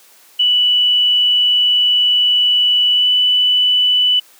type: tone with pitch glide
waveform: sine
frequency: 2960 to 2982 Hz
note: F#7 to F#7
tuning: 0 to +13 cents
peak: -10 dBFS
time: 0.39-4.2 s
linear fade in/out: 10 ms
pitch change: +13 cents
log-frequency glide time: 2.93-3.08 s
effects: white hiss -47 dBFS RMS until 4.39 s + high-pass 300 Hz 12 dB/octave